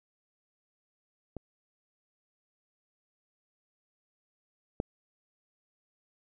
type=clicks; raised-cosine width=2 ms; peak=-25 / -16 dBFS; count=2; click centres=1.367 / 4.801 s; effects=none